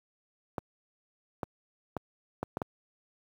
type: clicks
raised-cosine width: 1 ms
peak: -18 dBFS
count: 6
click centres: 0.582 / 1.432 / 1.967 / 2.43 / 2.571 / 2.618 s
effects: high-pass 80 Hz 12 dB/octave + 9-bit